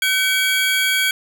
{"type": "tone cluster", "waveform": "square", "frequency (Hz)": [1520, 2272, 3276], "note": ["F#6", "C#7", "G#7"], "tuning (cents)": [46, 42, -24], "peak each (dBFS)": -21, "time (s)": [0.02, 1.11], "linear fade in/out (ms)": 2, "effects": ["8-bit"]}